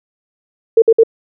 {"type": "tone bursts", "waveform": "sine", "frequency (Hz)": 452.3, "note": "A4", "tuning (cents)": 48, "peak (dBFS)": -4, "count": 3, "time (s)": [0.77, 1.035], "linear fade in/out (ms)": 5, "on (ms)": 51, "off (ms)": 56, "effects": []}